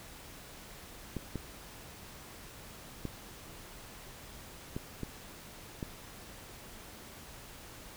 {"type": "clicks", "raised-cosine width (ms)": 3, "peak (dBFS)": -23, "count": 6, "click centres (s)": [1.167, 1.357, 3.053, 4.765, 5.033, 5.828], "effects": ["pink hiss -50 dBFS RMS until 7.96 s"]}